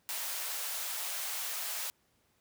white high-pass noise, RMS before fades -37 dBFS, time 0.09-1.9 s, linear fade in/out 0 ms, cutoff 560 Hz, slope 24 dB/octave, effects pink hiss -72 dBFS RMS until 2.4 s + high-pass 60 Hz 12 dB/octave

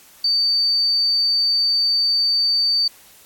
sine tone, 4590 Hz, D8, 40 cents flat, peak -15 dBFS, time 0.24-2.88 s, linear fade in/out 5 ms, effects white hiss -48 dBFS RMS until 3.25 s + AAC 64 kbps

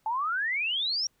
sine exponential sweep, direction up, 853 to 5710 Hz, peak -26 dBFS, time 0.06-1.07 s, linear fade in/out 2 ms, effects pink hiss -71 dBFS RMS until 1.2 s

